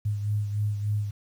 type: beating tone pair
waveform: sine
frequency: 103.83 / 107.23 Hz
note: G#2 / A2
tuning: 0 / -44 cents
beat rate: 3.4 Hz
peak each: -25 / -34 dBFS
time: 0.05-1.11 s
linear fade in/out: 10 ms
effects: 9-bit